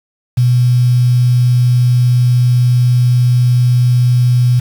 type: tone with quantisation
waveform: sine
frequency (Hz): 123.47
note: B2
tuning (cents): 0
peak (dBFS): -7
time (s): 0.37-4.6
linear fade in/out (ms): 10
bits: 5
effects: none